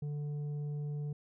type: tone with tanh clipping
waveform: triangle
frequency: 147 Hz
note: D3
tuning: 2 cents sharp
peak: -36 dBFS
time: 0.02-1.13 s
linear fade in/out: 5 ms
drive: 10 dB
effects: none